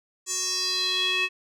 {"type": "tone with band-pass filter sweep", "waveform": "square", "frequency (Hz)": 370, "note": "F#4", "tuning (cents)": 0, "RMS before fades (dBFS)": -26, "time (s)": [0.26, 1.29], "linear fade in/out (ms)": 50, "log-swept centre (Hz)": [7200, 2600], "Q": 4.9, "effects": []}